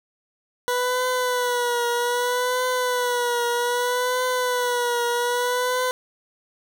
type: tone with vibrato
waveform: 20% pulse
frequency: 491.2 Hz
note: B4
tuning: 9 cents flat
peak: -16 dBFS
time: 0.68-5.91 s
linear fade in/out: 0 ms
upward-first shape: triangle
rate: 0.63 Hz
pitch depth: 55 cents each way
effects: none